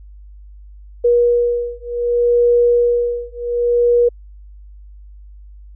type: beating tone pair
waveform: sine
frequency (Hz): 479.2 / 479.86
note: A#4 / B4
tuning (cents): +48 / -50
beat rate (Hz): 0.66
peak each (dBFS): -15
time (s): 1.04-4.09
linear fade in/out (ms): 10
effects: added 50 Hz sine -36 dBFS peak until 5.75 s